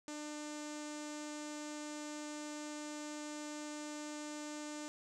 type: tone with low-pass filter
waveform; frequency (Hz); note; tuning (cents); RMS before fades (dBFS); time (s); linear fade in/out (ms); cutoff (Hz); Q
sawtooth; 299.3; D4; +33; -45; 0.08-4.88; 0; 7300; 3.6
effects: none